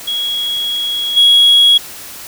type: tone with level steps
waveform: sine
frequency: 3322 Hz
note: G#7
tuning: in tune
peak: -15 / -3 dBFS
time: 0.07-1.78 s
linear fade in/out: 10 ms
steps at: 1.16 s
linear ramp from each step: 20 ms
effects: tanh soft clip ceiling -3 dBFS + white hiss -31 dBFS RMS until 2.27 s